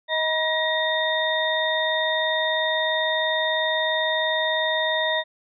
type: tone cluster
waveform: sine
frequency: 630 / 963 / 1897 / 3654 Hz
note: D#5 / B5 / A#6 / A#7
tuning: +21 / -44 / +30 / -35 cents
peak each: -25 / -29 / -25 / -26 dBFS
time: 0.08-5.24 s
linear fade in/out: 50 ms
effects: none